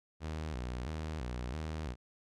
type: tone with vibrato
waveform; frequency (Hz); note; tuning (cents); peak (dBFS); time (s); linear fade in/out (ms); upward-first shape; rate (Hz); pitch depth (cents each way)
sawtooth; 69.3; C#2; 0; -33; 0.2-1.96; 50; square; 1.5; 210
effects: low-pass 7000 Hz 12 dB/octave